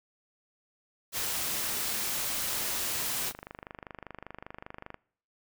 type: noise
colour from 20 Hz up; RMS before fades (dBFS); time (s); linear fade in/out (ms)
white; -32; 1.12-3.33; 50
type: click train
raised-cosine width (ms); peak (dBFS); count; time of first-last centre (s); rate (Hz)
0.5; -26; 42; 3.31-4.943; 25.1
effects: noise-tail reverb RT60 0.6 s tail -24 dB re dry